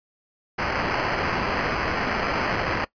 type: noise with sample-and-hold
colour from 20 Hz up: violet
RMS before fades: -25 dBFS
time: 0.58-2.85 s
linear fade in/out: 10 ms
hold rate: 3675 Hz
effects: noise-tail reverb RT60 0.1 s tail -20 dB re dry + resampled to 11025 Hz